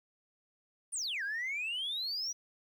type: exponential two-way sweep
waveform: sine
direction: down then up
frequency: 9850 to 1558 to 5900 Hz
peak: -32 dBFS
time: 0.92-2.33 s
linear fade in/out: 20 ms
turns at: 1.23 s
effects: tanh soft clip ceiling -31 dBFS + 11-bit